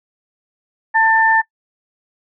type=tone pair together; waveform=sine; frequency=892 / 1784 Hz; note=A5 / A6; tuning=+23 / +23 cents; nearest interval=octave; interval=1200 cents; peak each=-13 dBFS; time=0.94-1.42 s; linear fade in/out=20 ms; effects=noise-tail reverb RT60 0.1 s tail -22 dB re dry